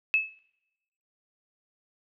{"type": "tone with exponential decay", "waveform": "sine", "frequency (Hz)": 2600, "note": "E7", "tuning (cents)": -24, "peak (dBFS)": -17, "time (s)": [0.14, 0.39], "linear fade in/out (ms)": 0, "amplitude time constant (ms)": 53, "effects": ["noise-tail reverb RT60 0.9 s tail -22 dB re dry"]}